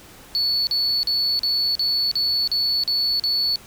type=tone bursts; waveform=triangle; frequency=4435 Hz; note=C#8; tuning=in tune; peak=-16 dBFS; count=9; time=0.35-3.558 s; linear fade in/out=0 ms; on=320 ms; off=41 ms; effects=tanh soft clip ceiling -14 dBFS + pink hiss -45 dBFS RMS until 3.66 s